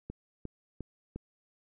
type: click train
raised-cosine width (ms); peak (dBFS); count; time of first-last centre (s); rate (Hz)
3; -26; 4; 0.1-1.16; 2.83
effects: none